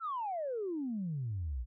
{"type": "exponential sweep", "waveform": "sine", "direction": "down", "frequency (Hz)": [1388, 54.8], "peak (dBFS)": -33, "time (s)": [0, 1.66], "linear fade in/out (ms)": 50, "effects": ["tanh soft clip ceiling -29 dBFS"]}